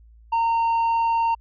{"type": "tone with tanh clipping", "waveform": "sine", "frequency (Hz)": 919, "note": "A#5", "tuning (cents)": -25, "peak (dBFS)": -19, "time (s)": [0.32, 1.35], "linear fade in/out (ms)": 10, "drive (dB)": 4, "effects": ["added 56 Hz sine -47 dBFS peak until 1.4 s"]}